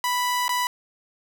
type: tone with dropouts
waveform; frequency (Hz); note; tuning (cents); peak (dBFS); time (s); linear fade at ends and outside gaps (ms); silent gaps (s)
sawtooth; 987.8; B5; 0; -18; 0.04-0.67; 1; 0.481-0.492
effects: none